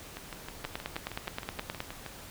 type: two click trains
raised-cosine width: 0.3 ms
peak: -17 / -23 dBFS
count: 12 / 13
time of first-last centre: 0.65-1.804 / 0.17-2.063 s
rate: 9.53 / 6.34 Hz
effects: pink hiss -47 dBFS RMS until 2.3 s